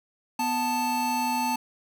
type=tone pair together; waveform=square; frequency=246.9 / 881.4 Hz; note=B3 / A5; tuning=0 / +3 cents; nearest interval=octave + minor seventh; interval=2203 cents; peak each=-31 / -26 dBFS; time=0.39-1.56 s; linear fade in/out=5 ms; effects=none